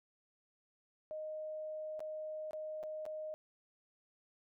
sine tone with dropouts, 620 Hz, D#5, 6 cents flat, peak -40 dBFS, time 1.11-3.34 s, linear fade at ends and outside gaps 0 ms, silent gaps 1.994-2.004 / 2.509-2.532 / 2.83-2.836 / 3.054-3.063 s, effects none

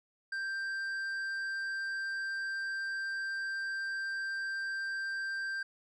sine tone with tanh clipping, 1576 Hz, G6, 9 cents sharp, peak -35 dBFS, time 0.32-5.63 s, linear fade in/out 5 ms, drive 7 dB, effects none

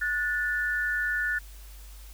sine tone pair together, 1458.8 / 1760 Hz, F#6 / A6, -25 / 0 cents, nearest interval minor third, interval 325 cents, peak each -28 dBFS, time 0.01-1.39 s, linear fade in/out 10 ms, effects added 50 Hz sine -43 dBFS peak until 2.13 s + white hiss -53 dBFS RMS until 2.13 s

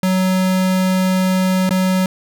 square tone with dropouts, 186.4 Hz, F#3, 13 cents sharp, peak -14 dBFS, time 0.03-2.06 s, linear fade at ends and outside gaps 2 ms, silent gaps 1.693-1.707 s, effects none

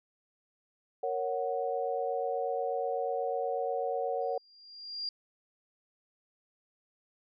sine chord, F# major, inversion first, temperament equal, 466.2 / 554.4 / 740 Hz, A#4 / C#5 / F#5, 0 / 0 / 0 cents, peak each -34 dBFS, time 1.03-4.38 s, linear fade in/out 5 ms
sine tone with exponential growth, 4785 Hz, D8, 32 cents sharp, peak -31 dBFS, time 4.21-5.09 s, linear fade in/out 2 ms, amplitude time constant 190 ms
effects none

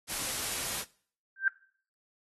white noise, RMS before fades -34 dBFS, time 0.07-0.85 s, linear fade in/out 50 ms
sine tone with exponential growth, 1568 Hz, G6, in tune, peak -18 dBFS, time 1.36-1.48 s, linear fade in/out 2 ms, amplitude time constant 25 ms
effects noise-tail reverb RT60 0.5 s tail -21 dB re dry + AAC 32 kbps

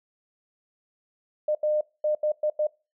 sine tone bursts at uneven times, 606 Hz, D#5, 46 cents flat, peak -21 dBFS, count 6, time 1.48-1.55 / 1.63-1.81 / 2.04-2.15 / 2.23-2.32 / 2.43-2.5 / 2.59-2.67 s, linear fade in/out 5 ms, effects noise-tail reverb RT60 0.3 s tail -23 dB re dry

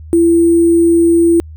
sine tone with sample-and-hold, 337.3 Hz, E4, 40 cents sharp, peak -6 dBFS, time 0.13-1.4 s, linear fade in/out 0 ms, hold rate 8820 Hz, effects added 78 Hz sine -29 dBFS peak until 1.56 s

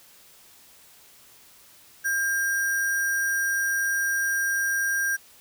sine tone with sample-and-hold, 1601 Hz, G6, 36 cents sharp, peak -22 dBFS, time 2.04-5.17 s, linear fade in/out 20 ms, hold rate 7350 Hz, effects white hiss -53 dBFS RMS until 5.4 s

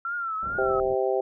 sine tone with vibrato, 1354 Hz, E6, 46 cents sharp, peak -27 dBFS, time 0.05-0.8 s, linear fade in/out 2 ms, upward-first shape triangle, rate 2.4 Hz, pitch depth 100 cents each way
pink low-pass noise, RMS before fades -41 dBFS, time 0.42-0.95 s, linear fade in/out 10 ms, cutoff 830 Hz, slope 96 dB/octave
harmonic tone, 130.4 Hz, C3, 5 cents flat, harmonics 3 / 4 / 5 / 6, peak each -25 / -27 / -29 / -31 dBFS, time 0.58-1.21 s, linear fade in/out 5 ms
effects none

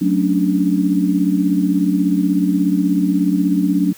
sine chord, D major seventh, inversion first, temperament equal, 185 / 220 / 277.2 / 293.7 Hz, F#3 / A3 / C#4 / D4, 0 / 0 / 0 / 0 cents, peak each -17 / -23 / -20 / -17 dBFS, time 0.01-3.93 s, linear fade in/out 10 ms, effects white hiss -43 dBFS RMS until 3.97 s

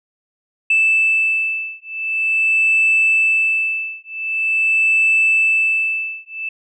sine beating tone pair, 2637 / 2637.45 Hz, E7 / E7, 0 / 0 cents, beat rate 0.45 Hz, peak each -16 dBFS, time 0.7-6.49 s, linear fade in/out 5 ms, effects tanh soft clip ceiling -7 dBFS

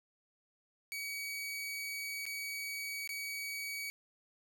sawtooth tone with dropouts, 2264 Hz, C#7, 36 cents sharp, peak -35 dBFS, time 0.92-3.9 s, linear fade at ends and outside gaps 0 ms, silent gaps 2.255-2.264 / 3.075-3.092 s, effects none

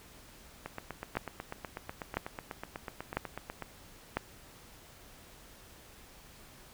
two click trains, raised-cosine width 0.5 ms, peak -23 / -15 dBFS, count 25 / 4, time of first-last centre 0.66-3.623 / 1.17-4.17 s, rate 8.1 / 1 Hz, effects pink hiss -55 dBFS RMS until 6.73 s

